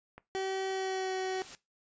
clicks, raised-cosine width 0.5 ms, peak -32 / -41 / -42 dBFS, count 3, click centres 0.18 / 0.389 / 0.706 s
30% pulse tone with pitch glide, 382.8 to 376.2 Hz, G4 to F#4, -41 to +29 cents, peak -29 dBFS, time 0.35-1.42 s, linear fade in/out 0 ms, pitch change -30 cents, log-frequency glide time 0.68-1.13 s
white noise with exponential growth, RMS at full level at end -45 dBFS, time 0.44-1.55 s, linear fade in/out 0 ms, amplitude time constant 240 ms
effects noise-tail reverb RT60 0.2 s tail -18 dB re dry + resampled to 16000 Hz

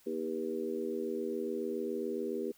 harmonic tone with a mistuned harmonic, 79.7 Hz, D#2, 42 cents sharp, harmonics 3 / 4 / 5 / 6, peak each -40 / -40 / -36 / -40 dBFS, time 0.06-2.52 s, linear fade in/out 10 ms, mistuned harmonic 6, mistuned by +27 cents, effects white hiss -64 dBFS RMS until 2.57 s

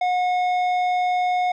sine tone with tanh clipping, 725 Hz, F#5, 35 cents flat, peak -20 dBFS, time 0.01-1.52 s, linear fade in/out 5 ms, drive 10 dB, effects none

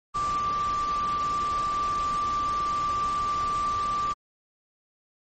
sine tone in noise, 1174.7 Hz, D6, in tune, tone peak -24 dBFS, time 0.14-4.14 s, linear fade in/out 20 ms, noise pink, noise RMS -38 dBFS, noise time 0.14-4.14 s, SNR +11 dB, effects MP3 32 kbps

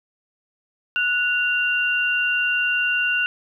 sine tone pair together, 1470 / 2775 Hz, F#6 / F7, -12 / -12 cents, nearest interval major seventh, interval 1100 cents, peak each -21 dBFS, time 0.96-3.26 s, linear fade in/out 0 ms, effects none

